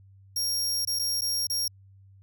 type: tone with dropouts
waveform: sawtooth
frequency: 5580 Hz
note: F8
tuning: 2 cents flat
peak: -23 dBFS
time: 0.36-1.68 s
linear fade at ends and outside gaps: 5 ms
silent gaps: 0.851-0.873 / 0.99-0.994 / 1.21-1.218 / 1.47-1.499 s
effects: added 97 Hz sine -51 dBFS peak until 2.22 s